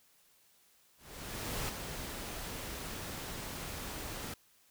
pink noise with ADSR envelope, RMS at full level -36 dBFS, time 0.97-4.34 s, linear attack 720 ms, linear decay 6 ms, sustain -6 dB, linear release 4 ms, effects white hiss -67 dBFS RMS until 4.7 s

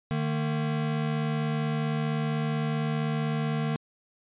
square tone pair together, 151.84 / 227.5 Hz, D#3 / A#3, -42 / -42 cents, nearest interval perfect fifth, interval 700 cents, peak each -28 / -32 dBFS, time 0.11-3.76 s, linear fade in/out 0 ms, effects resampled to 8000 Hz

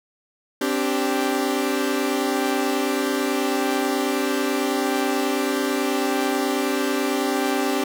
sawtooth chord, C suspended second, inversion none, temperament equal with one note detuned, 261.6 / 290.8 / 392 Hz, C4 / D4 / G4, 0 / -17 / 0 cents, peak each -21 dBFS, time 0.61-7.84 s, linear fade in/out 5 ms, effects none

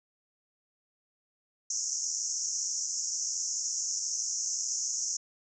white band-pass noise, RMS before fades -33 dBFS, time 1.7-5.17 s, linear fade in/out 5 ms, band 5500 to 7000 Hz, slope 96 dB/octave, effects none

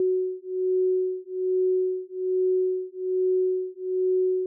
sine beating tone pair, 370 / 371.2 Hz, F#4 / F#4, 0 / +6 cents, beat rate 1.2 Hz, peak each -25 / -25 dBFS, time 0-4.46 s, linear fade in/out 2 ms, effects none

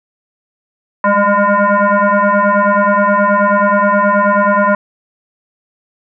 sine tone with frequency modulation, 207.7 Hz, G#3, in tune, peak -8 dBFS, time 1.04-4.75 s, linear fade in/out 2 ms, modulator 406 Hz, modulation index 3.2, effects none

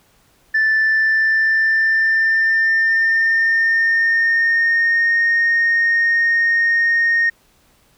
sine tone with pitch glide, 1760 to 1850.7 Hz, A6 to A#6, 0 to -13 cents, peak -11 dBFS, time 0.54-7.3 s, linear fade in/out 10 ms, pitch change +87 cents, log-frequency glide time 0.75-5.18 s, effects tanh soft clip ceiling -10 dBFS + pink hiss -56 dBFS RMS until 7.97 s

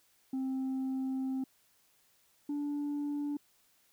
sine tone pair in turn, 263.5 / 290.3 Hz, C4 / D4, +12 / -20 cents, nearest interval major second, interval 168 cents, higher second, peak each -29 / -30 dBFS, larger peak first, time 0.33-1.44 / 2.49-3.37 s, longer first, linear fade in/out 5 ms, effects tanh soft clip ceiling -31 dBFS + white hiss -69 dBFS RMS until 3.92 s

